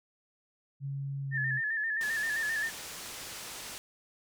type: tone with pitch glide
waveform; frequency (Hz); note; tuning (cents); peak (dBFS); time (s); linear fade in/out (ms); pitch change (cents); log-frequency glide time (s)
sine; 138.59 to 132.41; C#3 to C3; 0 to +21; -33; 0.8-1.61; 50; -79; 1.21-1.49
type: tone with vibrato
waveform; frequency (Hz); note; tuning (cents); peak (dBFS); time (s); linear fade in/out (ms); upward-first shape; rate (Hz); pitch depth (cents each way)
sine; 1760; A6; 0; -29; 1.31-2.71; 50; square; 7.6; 48
type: low-pass noise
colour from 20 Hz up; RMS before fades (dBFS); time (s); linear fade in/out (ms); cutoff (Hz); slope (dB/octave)
white; -43; 2.01-3.78; 0; 9000; 12
effects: none